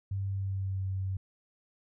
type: tone with pitch glide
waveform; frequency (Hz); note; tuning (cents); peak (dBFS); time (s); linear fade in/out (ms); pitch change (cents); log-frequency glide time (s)
sine; 97.8 to 95.35; G2 to G2; -4 to -47; -30; 0.11-1.17; 5; -43; 0.27-0.85
effects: none